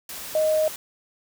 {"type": "tone in noise", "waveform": "sine", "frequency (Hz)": 622.3, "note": "D#5", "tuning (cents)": 0, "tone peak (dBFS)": -18, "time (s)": [0.35, 0.68], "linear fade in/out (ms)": 2, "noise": "white", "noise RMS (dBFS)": -36, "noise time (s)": [0.09, 0.76], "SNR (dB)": 15, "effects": []}